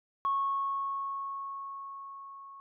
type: tone with level ramp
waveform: sine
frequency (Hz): 1100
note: C#6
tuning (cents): -14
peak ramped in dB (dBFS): -25 to -46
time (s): 0.25-2.6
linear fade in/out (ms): 0
effects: tanh soft clip ceiling -21 dBFS